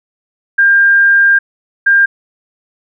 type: tone bursts at uneven times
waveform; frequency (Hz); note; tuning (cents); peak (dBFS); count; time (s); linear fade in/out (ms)
sine; 1600; G6; +35; -5; 2; 0.58-1.39 / 1.86-2.06; 10
effects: none